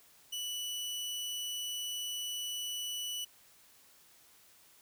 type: tone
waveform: sawtooth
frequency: 2960 Hz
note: F#7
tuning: in tune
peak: -33 dBFS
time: 0.32-3.25 s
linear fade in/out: 10 ms
effects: white hiss -62 dBFS RMS until 4.81 s